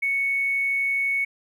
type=tone with hard clipping; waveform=triangle; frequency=2217 Hz; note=C#7; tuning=in tune; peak=-21 dBFS; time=0.02-1.25 s; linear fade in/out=10 ms; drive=3 dB; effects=resampled to 24000 Hz